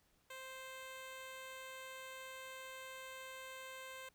10% pulse tone, 523 Hz, C5, 1 cent flat, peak -40 dBFS, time 0.3-4.09 s, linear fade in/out 5 ms, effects pink hiss -75 dBFS RMS until 4.14 s

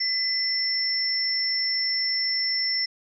sine tone pair together, 2013 / 5374 Hz, B6 / E8, +33 / +33 cents, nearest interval octave + perfect fourth, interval 1700 cents, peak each -30 / -23 dBFS, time 0-2.86 s, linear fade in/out 10 ms, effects none

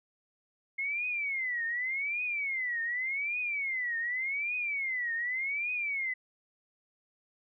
sine tone with vibrato, 2137 Hz, C7, 36 cents sharp, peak -30 dBFS, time 0.78-6.14 s, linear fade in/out 10 ms, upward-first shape triangle, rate 0.86 Hz, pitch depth 280 cents each way, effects none

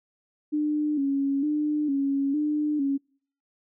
sine tone with vibrato, 288.1 Hz, D4, 33 cents flat, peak -22 dBFS, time 0.52-2.98 s, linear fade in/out 20 ms, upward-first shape square, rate 1.1 Hz, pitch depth 70 cents each way, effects noise-tail reverb RT60 0.5 s tail -26 dB re dry

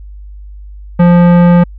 sine tone with tanh clipping, 174.61 Hz, F3, in tune, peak -5 dBFS, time 0.99-1.64 s, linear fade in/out 10 ms, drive 17 dB, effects added 50 Hz sine -27 dBFS peak until 1.78 s

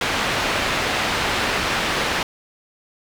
white low-pass noise, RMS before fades -22 dBFS, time 0.01-2.23 s, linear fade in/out 2 ms, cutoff 2700 Hz, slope 12 dB/octave, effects none

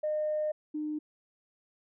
sine tone pair in turn, 610 / 303.2 Hz, D#5 / D#4, -34 / -45 cents, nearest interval octave, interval 1211 cents, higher first, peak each -27 / -31 dBFS, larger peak first, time 0.03-0.52 / 0.74-0.99 s, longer first, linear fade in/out 10 ms, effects tanh soft clip ceiling -23 dBFS

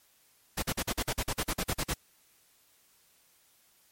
pink noise bursts, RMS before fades -30 dBFS, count 14, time 0.57-1.939 s, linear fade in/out 10 ms, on 56 ms, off 45 ms, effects white hiss -65 dBFS RMS until 3.91 s + MP3 64 kbps

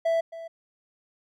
triangle tone with echo, 661 Hz, E5, 5 cents sharp, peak -19 dBFS, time 0.05-0.21 s, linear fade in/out 10 ms, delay 270 ms, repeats 1, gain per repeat -15 dB, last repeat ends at 0.48 s, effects none

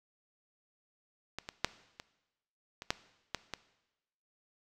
clicks, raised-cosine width 0.2 ms, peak -20 / -22 / -9 / -26 / -25 / -11 / -15 / -19 dBFS, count 8, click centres 1.386 / 1.489 / 1.646 / 1.999 / 2.821 / 2.905 / 3.347 / 3.537 s, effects noise-tail reverb RT60 1.0 s tail -17 dB re dry

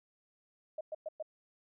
sine tone bursts, 622.3 Hz, D#5, in tune, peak -36 dBFS, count 4, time 0.78-1.226 s, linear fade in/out 5 ms, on 29 ms, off 110 ms, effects none

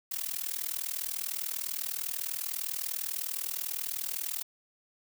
blue noise with amplitude modulation, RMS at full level -31 dBFS, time 0.11-4.43 s, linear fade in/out 10 ms, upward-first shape sine, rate 40 Hz, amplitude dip 95%, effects none

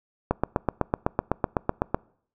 click train, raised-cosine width 1 ms, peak -7 dBFS, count 14, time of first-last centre 0.31-1.945 s, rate 7.95 Hz, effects noise-tail reverb RT60 0.6 s tail -25 dB re dry

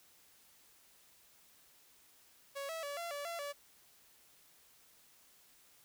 sawtooth tone with pitch steps, 557 / 651 / 572 / 683 / 575 / 679 / 574 Hz, C#5 / E5 / D5 / F5 / D5 / F5 / D5, +8 / -22 / -46 / -39 / -37 / -49 / -40 cents, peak -36 dBFS, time 2.55-3.53 s, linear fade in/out 20 ms, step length 140 ms, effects white hiss -65 dBFS RMS until 5.84 s

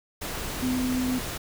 sine tone in noise, 253.9 Hz, B3, 48 cents sharp, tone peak -24 dBFS, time 0.62-1.19 s, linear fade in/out 10 ms, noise pink, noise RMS -33 dBFS, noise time 0.21-1.38 s, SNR +6 dB, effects none

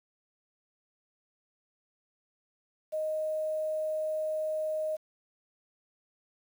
sine tone with quantisation, 622.3 Hz, D#5, in tune, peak -29 dBFS, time 2.92-4.97 s, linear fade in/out 20 ms, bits 9, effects none

